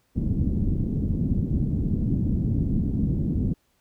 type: low-pass noise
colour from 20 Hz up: white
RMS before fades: -24 dBFS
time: 0.15-3.54 s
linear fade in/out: 10 ms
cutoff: 230 Hz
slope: 24 dB/octave
effects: pink hiss -68 dBFS RMS until 3.8 s